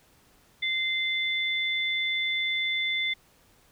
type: tone pair together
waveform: sine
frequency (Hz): 2074 / 3512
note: C7 / A7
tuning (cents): -16 / -4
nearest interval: major sixth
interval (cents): 912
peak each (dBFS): -27 / -29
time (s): 0.62-3.14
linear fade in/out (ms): 10
effects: pink hiss -61 dBFS RMS until 3.71 s